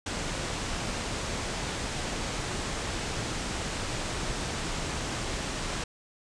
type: low-pass noise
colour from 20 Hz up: pink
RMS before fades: -33 dBFS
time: 0.06-5.84 s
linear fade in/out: 5 ms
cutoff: 8800 Hz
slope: 48 dB/octave
effects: none